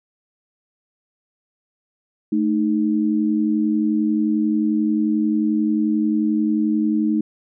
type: tone pair together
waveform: sine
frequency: 218.6 / 309.9 Hz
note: A3 / D#4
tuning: -11 / -7 cents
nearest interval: tritone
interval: 604 cents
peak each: -19 dBFS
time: 2.32-7.21 s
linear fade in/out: 5 ms
effects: none